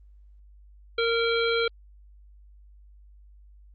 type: harmonic tone with a mistuned harmonic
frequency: 462.4 Hz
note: A#4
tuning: 14 cents flat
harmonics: 1 / 3 / 5 / 7 / 9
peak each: -24 / -29 / -31 / -32 / -34 dBFS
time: 0.98-1.68 s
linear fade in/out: 5 ms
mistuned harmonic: 9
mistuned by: -49 cents
effects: added 50 Hz sine -49 dBFS peak until 3.74 s + Opus 32 kbps